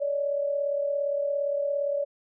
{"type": "tone pair together", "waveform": "sine", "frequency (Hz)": [567.6, 605], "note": ["C#5", "D#5"], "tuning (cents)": [41, -49], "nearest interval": "minor second", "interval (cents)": 110, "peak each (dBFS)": [-25, -33], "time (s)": [0, 2.05], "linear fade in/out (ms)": 20, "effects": []}